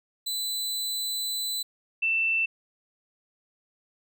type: tone pair in turn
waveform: sawtooth / sine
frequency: 4000 / 2670 Hz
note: B7 / E7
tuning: +21 / +22 cents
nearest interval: perfect fifth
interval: 699 cents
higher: first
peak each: -25 / -22 dBFS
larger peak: second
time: 0.26-1.63 / 2.02-2.46 s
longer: first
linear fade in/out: 10 ms
effects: none